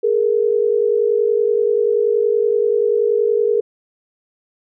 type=tone pair together; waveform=sine; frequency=418 / 468.5 Hz; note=G#4 / A#4; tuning=+11 / +9 cents; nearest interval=major second; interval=198 cents; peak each=-16 dBFS; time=0.03-3.61 s; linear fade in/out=10 ms; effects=none